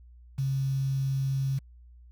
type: tone with quantisation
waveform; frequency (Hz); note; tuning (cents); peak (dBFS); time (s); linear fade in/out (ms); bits
sine; 135.1; C#3; -44; -25; 0.38-1.59; 10; 8
effects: added 60 Hz sine -49 dBFS peak until 2.11 s